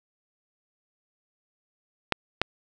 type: clicks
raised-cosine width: 0.3 ms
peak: -5 dBFS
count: 2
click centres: 2.123 / 2.416 s
effects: none